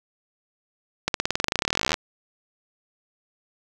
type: accelerating click train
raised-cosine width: 0.2 ms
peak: -4 dBFS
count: 30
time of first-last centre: 1.08-1.942 s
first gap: 62 ms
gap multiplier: 0.94
effects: none